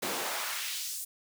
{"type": "noise with high-pass filter sweep", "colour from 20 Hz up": "pink", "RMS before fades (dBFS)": -35, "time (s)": [0.02, 1.05], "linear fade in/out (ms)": 10, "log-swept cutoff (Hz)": [250, 8700], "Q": 1.1, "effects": []}